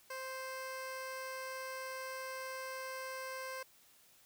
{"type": "tone", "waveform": "15% pulse", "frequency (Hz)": 523.3, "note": "C5", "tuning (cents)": 0, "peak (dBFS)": -35, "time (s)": [0.1, 3.63], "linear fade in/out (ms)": 5, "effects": ["white hiss -65 dBFS RMS until 4.25 s"]}